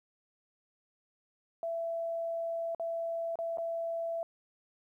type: tone with dropouts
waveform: sine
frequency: 667 Hz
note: E5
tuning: 20 cents sharp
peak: -32 dBFS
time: 1.63-4.23 s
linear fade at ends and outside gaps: 1 ms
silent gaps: 2.748-2.797 / 3.356-3.388 / 3.573-3.583 s
effects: 12-bit